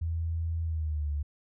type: tone with pitch glide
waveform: sine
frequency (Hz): 82.41 to 73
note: E2 to D2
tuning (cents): 0 to -10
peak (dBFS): -28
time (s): 0.01-1.23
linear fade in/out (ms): 10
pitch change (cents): -210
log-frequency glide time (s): 0.63-1.1
effects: none